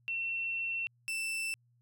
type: tone pair in turn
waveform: sine / 40% pulse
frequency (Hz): 2707 / 2664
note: E7 / E7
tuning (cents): +45 / +18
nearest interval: unison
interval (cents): 27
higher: first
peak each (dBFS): -32 / -32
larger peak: neither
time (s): 0.08-0.87 / 1.08-1.54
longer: first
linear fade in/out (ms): 0
effects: added 120 Hz sine -66 dBFS peak until 1.81 s